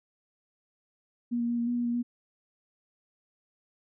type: tone with pitch steps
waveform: sine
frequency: 239.1 / 235.9 / 238 / 235.3 / 242 / 240.5 / 237.5 / 241 Hz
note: A#3 / A#3 / A#3 / A#3 / B3 / B3 / A#3 / B3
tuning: +44 / +21 / +36 / +16 / -35 / -46 / +33 / -42 cents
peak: -26 dBFS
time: 1.31-2.03 s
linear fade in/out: 20 ms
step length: 90 ms
effects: none